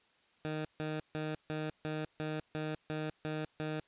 15% pulse tone bursts, 154.7 Hz, D#3, 10 cents flat, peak -29 dBFS, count 10, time 0.45-3.8 s, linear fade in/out 0 ms, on 200 ms, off 150 ms, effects white hiss -69 dBFS RMS until 3.87 s + resampled to 8000 Hz

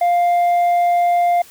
triangle tone with tanh clipping, 700 Hz, F5, 4 cents sharp, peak -13 dBFS, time 0.01-1.42 s, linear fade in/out 5 ms, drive 8 dB, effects white hiss -44 dBFS RMS until 1.5 s

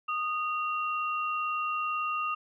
sine tone pair together, 1234 / 2749 Hz, D#6 / F7, -15 / -28 cents, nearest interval octave + major second, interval 1387 cents, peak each -29 / -35 dBFS, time 0.08-2.35 s, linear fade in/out 10 ms, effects none

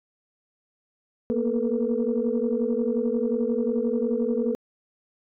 sine tone cluster, 230.6 / 241.9 / 439.4 / 484.9 Hz, A#3 / B3 / A4 / B4, -19 / -36 / -2 / -32 cents, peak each -27 dBFS, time 1.3-4.55 s, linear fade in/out 0 ms, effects tanh soft clip ceiling -13 dBFS

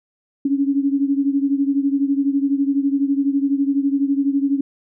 sine beating tone pair, 275.5 / 287.5 Hz, C#4 / D4, -11 / -37 cents, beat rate 12 Hz, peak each -17 / -21 dBFS, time 0.45-4.61 s, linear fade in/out 5 ms, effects none

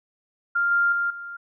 sine tone with level steps, 1396.9 Hz, F6, in tune, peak -19 / -17 / -21 / -33 dBFS, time 0.55-1.37 s, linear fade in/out 10 ms, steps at 0.71 / 0.92 / 1.1 s, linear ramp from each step 5 ms, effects none

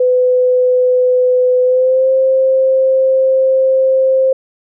sine tone with pitch glide, 503 to 526.8 Hz, B4 to C5, +32 to +12 cents, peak -8 dBFS, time 0-4.33 s, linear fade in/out 5 ms, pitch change +80 cents, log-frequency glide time 1.63-2.1 s, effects none

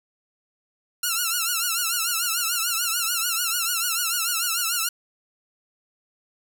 5% pulse tone with vibrato, 1380 Hz, F6, 21 cents flat, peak -11 dBFS, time 1.03-4.89 s, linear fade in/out 5 ms, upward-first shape triangle, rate 6.8 Hz, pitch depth 120 cents each way, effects none

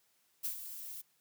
violet noise with ADSR envelope, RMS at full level -35 dBFS, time 0.43-1.02 s, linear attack 23 ms, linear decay 92 ms, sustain -10 dB, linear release 16 ms, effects white hiss -73 dBFS RMS until 1.2 s + high-pass 100 Hz 12 dB/octave

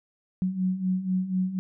sine beating tone pair, 182.8 / 186.9 Hz, F#3 / F#3, -21 / +18 cents, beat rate 4.1 Hz, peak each -30 / -25 dBFS, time 0.42-1.59 s, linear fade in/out 0 ms, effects none

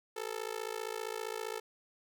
sawtooth tone with amplitude modulation, 440 Hz, A4, in tune, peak -29 dBFS, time 0.16-1.6 s, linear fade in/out 10 ms, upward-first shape sine, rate 55.2 Hz, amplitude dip 100%, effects none

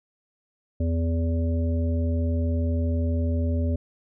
harmonic tone with a mistuned harmonic, 83.2 Hz, E2, 17 cents sharp, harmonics 1 / 3 / 5 / 7, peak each -22 / -29 / -38 / -35 dBFS, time 0.8-3.76 s, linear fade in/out 5 ms, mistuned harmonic 7, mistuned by -18 cents, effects none

